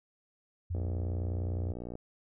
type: tone with pitch glide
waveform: sine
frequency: 87.31 to 88.58 Hz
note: F2 to F2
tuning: 0 to +25 cents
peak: -31 dBFS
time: 0.7-1.73 s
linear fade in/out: 10 ms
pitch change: +25 cents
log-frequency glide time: 1.07-1.28 s
type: click train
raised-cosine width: 2 ms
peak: -27 dBFS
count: 73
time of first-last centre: 0.75-1.954 s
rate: 59.8 Hz
effects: none